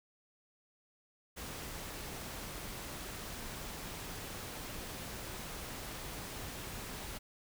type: noise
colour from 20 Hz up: pink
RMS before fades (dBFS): -44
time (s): 1.36-7.19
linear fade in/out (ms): 20
effects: none